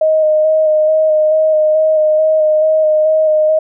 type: tone with vibrato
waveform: sine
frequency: 622.3 Hz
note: D#5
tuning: in tune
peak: -8 dBFS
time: 0.01-3.59 s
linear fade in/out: 5 ms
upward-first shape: square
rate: 2.3 Hz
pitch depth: 15 cents each way
effects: none